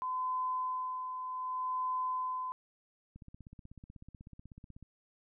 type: tone with tremolo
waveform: sine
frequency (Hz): 1019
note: C6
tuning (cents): -46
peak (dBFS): -31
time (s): 0.02-2.52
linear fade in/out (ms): 0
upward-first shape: sine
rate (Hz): 0.65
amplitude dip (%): 50
type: click train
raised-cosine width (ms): 5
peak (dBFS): -38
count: 28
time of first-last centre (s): 3.16-4.827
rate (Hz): 16.2
effects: none